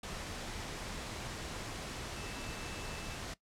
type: tone in noise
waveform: sine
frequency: 2642 Hz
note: E7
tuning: 3 cents sharp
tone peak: -52 dBFS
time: 2.16-3.17 s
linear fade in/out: 5 ms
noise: pink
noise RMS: -42 dBFS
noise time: 0.03-3.34 s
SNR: -13 dB
effects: noise-tail reverb RT60 0.1 s tail -18 dB re dry + low-pass 8000 Hz 12 dB/octave